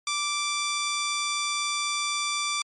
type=tone; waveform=10% pulse; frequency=1172 Hz; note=D6; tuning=4 cents flat; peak=-17 dBFS; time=0.07-2.62 s; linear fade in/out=2 ms; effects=MP3 48 kbps